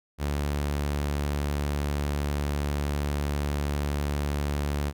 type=tone; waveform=sawtooth; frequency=72.4 Hz; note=D2; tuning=24 cents flat; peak=-22 dBFS; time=0.18-4.93 s; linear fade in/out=50 ms; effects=none